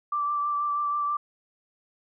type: tone with vibrato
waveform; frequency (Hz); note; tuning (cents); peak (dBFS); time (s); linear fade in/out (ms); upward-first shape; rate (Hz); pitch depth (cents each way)
sine; 1170; D6; -7; -24; 0.12-1.17; 5; triangle; 6.2; 20
effects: none